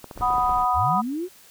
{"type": "clicks", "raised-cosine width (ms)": 1, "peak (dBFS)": -22, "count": 8, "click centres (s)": [0.043, 0.112, 0.176, 0.21, 0.304, 0.338, 0.382, 0.494]}
{"type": "noise", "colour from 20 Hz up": "brown", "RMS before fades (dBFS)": -36, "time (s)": [0.14, 0.67], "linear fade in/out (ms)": 50}
{"type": "chord", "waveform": "sine", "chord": "B major", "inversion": "second", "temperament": "equal", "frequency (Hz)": [740, 987.8, 1244.5], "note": ["F#5", "B5", "D#6"], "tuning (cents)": [0, 0, 0], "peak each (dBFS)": -23, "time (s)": [0.21, 1.02], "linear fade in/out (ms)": 20}
{"type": "linear sweep", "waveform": "sine", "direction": "up", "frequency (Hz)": [52, 381.6], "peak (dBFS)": -25, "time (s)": [0.73, 1.29], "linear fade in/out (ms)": 50}
{"effects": ["white hiss -51 dBFS RMS until 1.5 s"]}